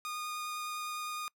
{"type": "tone with vibrato", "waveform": "sawtooth", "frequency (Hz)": 1226, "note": "D#6", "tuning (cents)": -26, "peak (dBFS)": -33, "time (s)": [0.05, 1.28], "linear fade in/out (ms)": 0, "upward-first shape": "triangle", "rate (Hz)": 9.8, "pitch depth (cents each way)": 8, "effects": ["noise-tail reverb RT60 0.1 s tail -25 dB re dry"]}